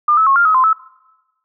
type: tone with pitch steps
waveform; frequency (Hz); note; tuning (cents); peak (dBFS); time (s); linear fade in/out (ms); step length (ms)
sine; 1203 / 1300 / 1090 / 1397 / 1273 / 1036 / 1305; D6 / E6 / C#6 / F6 / D#6 / C6 / E6; +41 / -24 / -29 / 0 / +39 / -17 / -18; -9; 0.08-0.731; 5; 93
effects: noise-tail reverb RT60 1.0 s tail -21 dB re dry